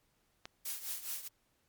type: click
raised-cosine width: 0.2 ms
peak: -26 dBFS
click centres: 0.455 s
type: noise with tremolo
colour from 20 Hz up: blue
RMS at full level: -37 dBFS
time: 0.65-1.28 s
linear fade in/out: 5 ms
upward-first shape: triangle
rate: 4.8 Hz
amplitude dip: 80%
effects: pink hiss -75 dBFS RMS until 1.68 s + MP3 96 kbps